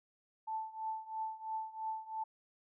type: tone with tremolo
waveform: sine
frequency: 880 Hz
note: A5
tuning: in tune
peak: -34 dBFS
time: 0.47-2.24 s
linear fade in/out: 10 ms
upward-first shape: triangle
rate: 3 Hz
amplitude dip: 90%
effects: none